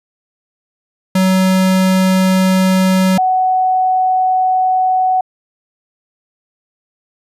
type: tone pair in turn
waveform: square / sine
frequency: 187.7 / 745.2 Hz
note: F#3 / F#5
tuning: +25 / +12 cents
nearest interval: 2 octaves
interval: 2387 cents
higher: second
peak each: -10 dBFS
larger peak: neither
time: 1.15-3.18 / 3.18-5.21 s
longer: neither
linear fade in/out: 5 ms
effects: resampled to 32000 Hz